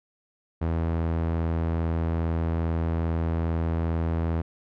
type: tone with low-pass filter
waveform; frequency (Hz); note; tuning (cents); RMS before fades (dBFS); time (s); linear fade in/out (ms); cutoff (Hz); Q
sawtooth; 82.41; E2; 0; -26; 0.61-4.42; 10; 1500; 0.51
effects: none